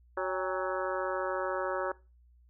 harmonic tone with a mistuned harmonic, 186.3 Hz, F#3, 12 cents sharp, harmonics 2 / 3 / 4 / 5 / 6 / 7 / 8 / 9, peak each -36 / -34 / -42 / -39 / -40 / -39 / -41 / -43 dBFS, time 0.17-1.92 s, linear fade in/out 5 ms, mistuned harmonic 4, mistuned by +120 cents, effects noise-tail reverb RT60 0.3 s tail -21 dB re dry + added 60 Hz sine -58 dBFS peak until 2.49 s

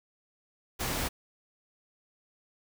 pink noise, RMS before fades -32 dBFS, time 0.79-1.09 s, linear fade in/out 20 ms, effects none

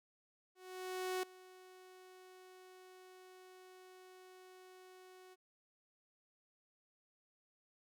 sawtooth tone with ADSR envelope, 370 Hz, F#4, in tune, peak -32 dBFS, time 0.55-5.36 s, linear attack 680 ms, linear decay 5 ms, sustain -21 dB, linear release 32 ms, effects none

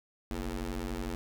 20% pulse ring-modulated tone, 90.9 Hz, F#2, 30 cents flat, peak -26 dBFS, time 0.31-1.15 s, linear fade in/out 0 ms, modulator 143 Hz, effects none

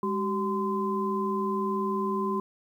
sine tone cluster, 204.6 / 383 / 1029 Hz, G#3 / G4 / C6, -26 / -40 / -29 cents, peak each -30 dBFS, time 0.03-2.4 s, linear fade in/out 2 ms, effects 10-bit

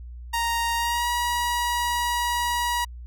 sawtooth tone with pitch glide, 932.3 to 961.8 Hz, A#5 to B5, 0 to -46 cents, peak -19 dBFS, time 0.33-2.85 s, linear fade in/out 10 ms, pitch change +54 cents, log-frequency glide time 0.76-1.09 s, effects added 60 Hz sine -36 dBFS peak until 3.06 s

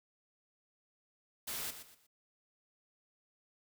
white noise with echo, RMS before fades -40 dBFS, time 1.47-1.71 s, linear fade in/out 10 ms, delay 120 ms, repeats 3, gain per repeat -10 dB, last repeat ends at 2.07 s, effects none

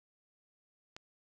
click, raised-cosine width 0.2 ms, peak -28 dBFS, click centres 0.965 s, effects none

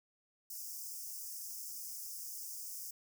white high-pass noise, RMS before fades -45 dBFS, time 0.5-2.91 s, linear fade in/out 5 ms, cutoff 5000 Hz, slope 96 dB/octave, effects none

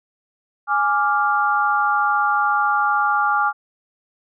sine chord, D diminished, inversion second, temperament equal, 830.6 / 1174.7 / 1396.9 Hz, Ab5 / D6 / F6, 0 / 0 / 0 cents, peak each -20 dBFS, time 0.67-3.53 s, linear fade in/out 50 ms, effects none

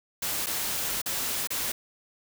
white noise with dropouts, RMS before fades -30 dBFS, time 0.22-1.72 s, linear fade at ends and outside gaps 5 ms, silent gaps 0.462-0.467 / 1.017-1.059 / 1.473-1.504 s, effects none

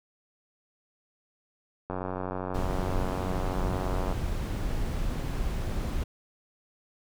click train, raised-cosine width 1 ms, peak -19 dBFS, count 207, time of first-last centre 1.9-4.125 s, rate 92.6 Hz
brown noise, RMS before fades -30 dBFS, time 2.54-6.04 s, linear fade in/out 10 ms
effects none

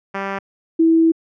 5% pulse / sine tone pair in turn, 196 / 326.7 Hz, G3 / E4, 0 / -15 cents, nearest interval major sixth, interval 885 cents, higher second, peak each -10 dBFS, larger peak neither, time 0.14-0.39 / 0.79-1.12 s, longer second, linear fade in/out 10 ms, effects low-pass 2000 Hz 12 dB/octave

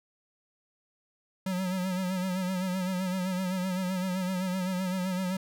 square tone with vibrato, 185 Hz, F#3, in tune, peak -29 dBFS, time 1.46-5.37 s, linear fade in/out 5 ms, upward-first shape sine, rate 7.8 Hz, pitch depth 56 cents each way, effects none

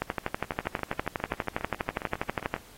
two click trains, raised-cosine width 0.5 ms, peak -21 / -12 dBFS, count 16 / 32, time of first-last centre 0.52-2.564 / 0.02-2.54 s, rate 7.34 / 12.3 Hz, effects pink hiss -53 dBFS RMS until 2.77 s + AAC 48 kbps

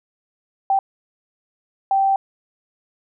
sine tone bursts at uneven times, 780 Hz, G5, 9 cents flat, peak -14 dBFS, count 2, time 0.7-0.79 / 1.91-2.16 s, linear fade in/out 2 ms, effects none

